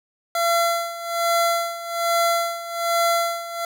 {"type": "tone with tremolo", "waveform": "25% pulse", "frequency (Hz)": 680, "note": "F5", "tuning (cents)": -46, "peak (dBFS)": -13, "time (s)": [0.35, 3.65], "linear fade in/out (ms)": 2, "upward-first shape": "sine", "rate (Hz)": 1.2, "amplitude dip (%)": 80, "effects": []}